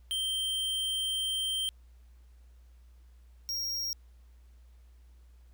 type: tone pair in turn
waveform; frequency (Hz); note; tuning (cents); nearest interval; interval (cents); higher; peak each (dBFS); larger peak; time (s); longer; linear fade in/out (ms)
square; 3140 / 5595; G7 / F8; +2 / +2; minor seventh; 1000; second; -30 / -32; first; 0.11-1.69 / 3.49-3.93; first; 0
effects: added 60 Hz sine -53 dBFS peak until 5.53 s + pink hiss -72 dBFS RMS until 5.53 s